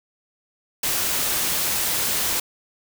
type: noise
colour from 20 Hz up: white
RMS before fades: -23 dBFS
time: 0.83-2.4 s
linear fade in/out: 5 ms
effects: none